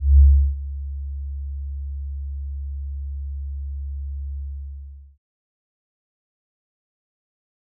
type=tone with ADSR envelope; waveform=sine; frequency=69.6 Hz; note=C#2; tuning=8 cents sharp; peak=-6 dBFS; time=0-5.18 s; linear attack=190 ms; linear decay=360 ms; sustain=-20 dB; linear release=800 ms; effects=none